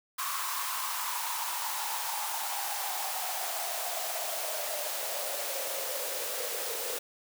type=noise with high-pass filter sweep; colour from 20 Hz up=white; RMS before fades=-34 dBFS; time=0.18-6.99 s; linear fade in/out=10 ms; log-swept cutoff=1100 to 470 Hz; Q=7; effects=none

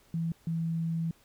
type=tone pair in turn; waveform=sine; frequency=165.4 / 164.68 Hz; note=E3 / E3; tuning=+6 / -1 cents; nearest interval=unison; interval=7 cents; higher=first; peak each=-28 dBFS; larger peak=neither; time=0.14-0.32 / 0.47-1.11 s; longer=second; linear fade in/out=2 ms; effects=pink hiss -63 dBFS RMS until 1.24 s

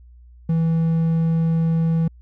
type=tone; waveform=triangle; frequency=163.7 Hz; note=E3; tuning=12 cents flat; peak=-14 dBFS; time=0.49-2.08 s; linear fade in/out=5 ms; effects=added 60 Hz sine -43 dBFS peak until 2.21 s

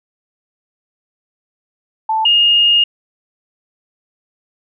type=tone pair in turn; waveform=sine; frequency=880 / 2844 Hz; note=A5 / F7; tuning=0 / +31 cents; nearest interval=octave + minor sixth; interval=2031 cents; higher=second; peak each=-13 / -8 dBFS; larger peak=second; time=2.09-2.25 / 2.25-2.84 s; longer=second; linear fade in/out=5 ms; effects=none

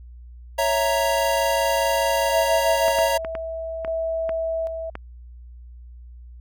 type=chord; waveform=square; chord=A# diminished; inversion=first; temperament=equal; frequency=554.4 / 659.3 / 932.3 Hz; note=C#5 / E5 / A#5; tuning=0 / 0 / 0 cents; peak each=-24 dBFS; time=0.58-3.18 s; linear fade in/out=10 ms
type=tone with tremolo; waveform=sine; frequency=653 Hz; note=E5; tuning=17 cents flat; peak=-22 dBFS; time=2.29-4.9 s; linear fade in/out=5 ms; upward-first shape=square; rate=0.63 Hz; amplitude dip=45%
type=clicks; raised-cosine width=0.5 ms; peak=-16 dBFS; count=7; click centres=2.882 / 2.987 / 3.248 / 3.352 / 3.848 / 4.293 / 4.954 s
effects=added 60 Hz sine -39 dBFS peak until 6.4 s

